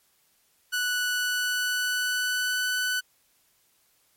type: tone with pitch glide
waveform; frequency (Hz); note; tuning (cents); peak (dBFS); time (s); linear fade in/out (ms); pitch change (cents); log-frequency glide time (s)
sawtooth; 1480 to 1496.3; F#6 to F#6; 0 to +19; -21; 0.72-3.01; 20; +19; 1.12-2.67
effects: white hiss -66 dBFS RMS until 4.16 s + MP3 64 kbps